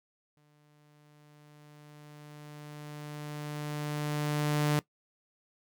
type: tone with exponential growth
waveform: sawtooth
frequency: 148.8 Hz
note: D3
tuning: 23 cents sharp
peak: -20 dBFS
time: 0.37-4.79 s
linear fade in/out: 0 ms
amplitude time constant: 960 ms
effects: noise-tail reverb RT60 0.1 s tail -19 dB re dry